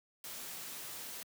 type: noise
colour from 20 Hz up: white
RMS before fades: -45 dBFS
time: 0.24-1.23 s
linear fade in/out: 2 ms
effects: high-pass 100 Hz 12 dB/octave